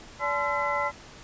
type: tone cluster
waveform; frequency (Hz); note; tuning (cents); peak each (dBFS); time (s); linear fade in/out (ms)
sine; 577 / 862 / 1032 / 1351 / 2021; D5 / A5 / C6 / E6 / B6; -31 / -36 / -24 / +42 / +39; -31; 0.19-0.92; 50
effects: pink hiss -47 dBFS RMS until 1.23 s + resampled to 16000 Hz

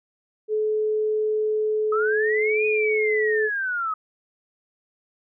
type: tone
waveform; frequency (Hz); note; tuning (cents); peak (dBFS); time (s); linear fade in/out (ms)
sine; 429.6; A4; -41; -20; 0.48-3.5; 50
type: linear two-way sweep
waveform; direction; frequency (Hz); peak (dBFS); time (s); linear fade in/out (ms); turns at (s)
sine; up then down; 1255 to 2489 to 1255; -23; 1.92-3.94; 5; 2.66
effects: none

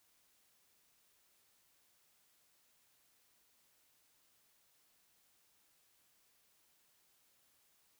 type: silence
effects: white hiss -73 dBFS RMS until 7.99 s

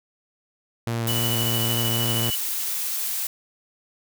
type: tone with vibrato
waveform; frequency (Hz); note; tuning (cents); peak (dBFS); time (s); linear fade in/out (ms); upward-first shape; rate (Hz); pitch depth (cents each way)
sawtooth; 115.7; A#2; -13; -20; 0.87-2.3; 0; square; 3.6; 11
type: noise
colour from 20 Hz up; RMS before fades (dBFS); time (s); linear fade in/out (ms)
blue; -27; 1.07-3.27; 2
type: tone with tremolo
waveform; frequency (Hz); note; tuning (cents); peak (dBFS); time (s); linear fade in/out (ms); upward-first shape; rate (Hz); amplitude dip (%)
sine; 2960; F#7; 0; -26; 1.08-2.36; 10; square; 13; 40
effects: none

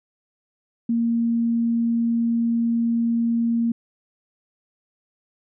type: tone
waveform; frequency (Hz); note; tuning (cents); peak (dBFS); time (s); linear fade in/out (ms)
sine; 232.3; A#3; -6; -18; 0.89-3.72; 5
effects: none

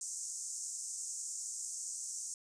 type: band-pass noise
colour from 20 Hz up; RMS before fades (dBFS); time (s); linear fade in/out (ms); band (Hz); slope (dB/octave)
white; -42; 0.01-2.34; 2; 6100 to 8600; 48
effects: resampled to 22050 Hz

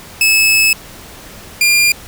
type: tone pair in turn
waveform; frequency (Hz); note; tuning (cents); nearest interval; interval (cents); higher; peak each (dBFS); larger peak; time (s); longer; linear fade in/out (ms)
sawtooth; 2600 / 2400; E7 / D7; -24 / +37; minor second; 139; first; -5; neither; 0.21-0.73 / 1.61-1.92; first; 2
effects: pink hiss -35 dBFS RMS until 2.07 s

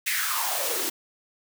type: noise with high-pass filter sweep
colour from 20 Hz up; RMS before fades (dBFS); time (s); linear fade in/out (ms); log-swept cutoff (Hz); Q
white; -27; 0.06-0.9; 10; 2200 to 290; 4.6
effects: none

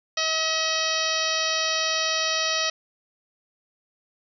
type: harmonic tone with a mistuned harmonic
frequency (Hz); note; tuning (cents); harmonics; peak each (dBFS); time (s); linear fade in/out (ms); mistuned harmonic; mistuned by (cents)
639; D#5; +46; 1 / 2 / 3 / 4 / 5 / 6 / 7 / 8 / 9; -31 / -31 / -31 / -31 / -31 / -31 / -31 / -31 / -31; 0.17-2.7; 5; 5; -29
effects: none

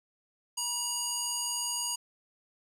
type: tone with band-pass filter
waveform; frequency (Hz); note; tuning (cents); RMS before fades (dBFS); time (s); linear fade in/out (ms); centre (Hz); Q
square; 959; A#5; +49; -33; 0.57-1.96; 10; 7700; 2
effects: none

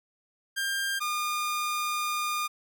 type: tone pair in turn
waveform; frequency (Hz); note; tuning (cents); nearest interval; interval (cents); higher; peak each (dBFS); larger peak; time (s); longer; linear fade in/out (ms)
sawtooth; 1597 / 1213.2; G6 / D#6; +32 / -44; perfect fourth; 476; first; -24; neither; 0.56-1 / 1-2.48; second; 20
effects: none

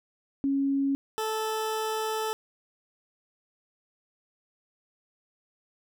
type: tone pair in turn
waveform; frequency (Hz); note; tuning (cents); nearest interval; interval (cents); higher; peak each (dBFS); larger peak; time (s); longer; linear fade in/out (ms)
sine / 20% pulse; 275.7 / 437.6; C#4 / A4; -9 / -9; minor sixth; 800; second; -23; neither; 0.44-0.95 / 1.18-2.33; second; 0
effects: none

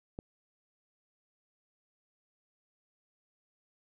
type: click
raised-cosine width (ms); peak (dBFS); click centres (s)
2; -26; 0.189
effects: none

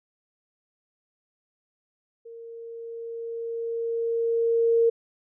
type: tone with level ramp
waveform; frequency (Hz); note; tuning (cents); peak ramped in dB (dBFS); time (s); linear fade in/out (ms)
sine; 461.4; A#4; -18; -40 to -16; 2.25-4.9; 10
effects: none

